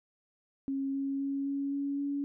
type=tone with pitch steps; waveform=sine; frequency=272.4 / 274.5 / 276.5 / 278.6 / 280.7 / 282.8 Hz; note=C#4 / C#4 / C#4 / C#4 / C#4 / C#4; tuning=-30 / -17 / -4 / +9 / +22 / +35 cents; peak=-30 dBFS; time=0.68-2.24 s; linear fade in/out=0 ms; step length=260 ms; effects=none